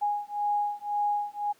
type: beating tone pair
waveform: sine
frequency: 825 / 826.9 Hz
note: G#5 / G#5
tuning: -12 / -8 cents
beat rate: 1.9 Hz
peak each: -29 dBFS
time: 0.01-1.53 s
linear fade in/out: 20 ms
effects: pink hiss -62 dBFS RMS until 1.59 s + high-pass 200 Hz 12 dB/octave